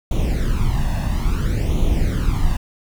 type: noise with flanger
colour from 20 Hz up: brown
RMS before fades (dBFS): -18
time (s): 0.11-2.57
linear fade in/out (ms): 5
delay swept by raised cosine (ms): 0.3 to 1.14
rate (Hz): 0.59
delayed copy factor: +0.75
effects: none